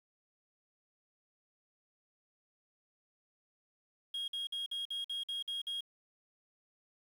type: tone bursts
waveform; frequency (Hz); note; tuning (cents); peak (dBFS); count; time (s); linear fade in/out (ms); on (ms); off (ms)
sine; 3269; G#7; -28; -33; 9; 4.14-5.808; 5; 140; 51
effects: tanh soft clip ceiling -35 dBFS + 10-bit